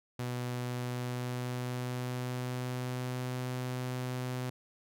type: tone with pitch glide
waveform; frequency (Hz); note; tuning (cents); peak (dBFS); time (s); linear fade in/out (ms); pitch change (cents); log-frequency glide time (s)
sawtooth; 123.47 to 126.36; B2 to B2; 0 to +40; -30; 0.19-4.5; 5; +40; 0.61-3.33
effects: none